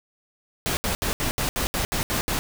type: noise bursts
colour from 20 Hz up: pink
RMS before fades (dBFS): -25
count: 10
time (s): 0.66-2.39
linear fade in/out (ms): 0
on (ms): 110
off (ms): 70
effects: none